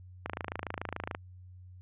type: click train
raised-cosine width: 0.5 ms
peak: -19 dBFS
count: 25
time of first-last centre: 0.26-1.149 s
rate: 27 Hz
effects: added 91 Hz sine -48 dBFS peak until 1.81 s + resampled to 8000 Hz